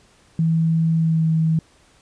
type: tone with pitch glide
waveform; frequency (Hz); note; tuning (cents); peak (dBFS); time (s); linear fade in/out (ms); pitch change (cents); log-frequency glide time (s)
sine; 162.9 to 160.56; E3 to E3; -20 to -45; -15; 0.39-1.59; 2; -25; 0.97-1.26
effects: pink hiss -55 dBFS RMS until 2.01 s + resampled to 22050 Hz